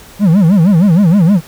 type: tone with vibrato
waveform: triangle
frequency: 182.4 Hz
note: F#3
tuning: 24 cents flat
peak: -3 dBFS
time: 0.19-1.41 s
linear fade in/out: 50 ms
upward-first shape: sine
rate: 6.4 Hz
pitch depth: 250 cents each way
effects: pink hiss -37 dBFS RMS until 1.47 s